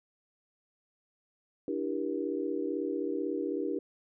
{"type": "chord", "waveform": "sine", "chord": "E half-diminished seventh", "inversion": "third", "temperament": "equal with one note detuned", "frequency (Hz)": [293.7, 329.6, 392, 475.7], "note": ["D4", "E4", "G4", "Bb4"], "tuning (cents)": [0, 0, 0, 35], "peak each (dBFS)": [-35, -36, -35, -37], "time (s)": [1.68, 3.79], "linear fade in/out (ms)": 2, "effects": []}